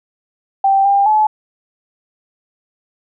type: tone with pitch steps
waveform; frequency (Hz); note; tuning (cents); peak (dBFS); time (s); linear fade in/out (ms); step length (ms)
sine; 782 / 798 / 858; G5 / G5 / A5; -4 / +31 / -44; -9; 0.64-1.27; 5; 210
effects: none